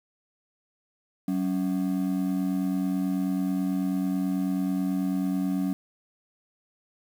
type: ring-modulated tone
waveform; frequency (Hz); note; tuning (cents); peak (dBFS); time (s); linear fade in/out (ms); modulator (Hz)
triangle; 233.1; A#3; 0; -19; 1.28-5.73; 0; 44.6
effects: 8-bit